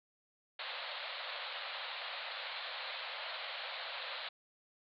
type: band-pass noise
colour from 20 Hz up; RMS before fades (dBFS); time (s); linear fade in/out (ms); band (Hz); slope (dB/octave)
white; -43; 0.59-4.29; 5; 500 to 4300; 96
effects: none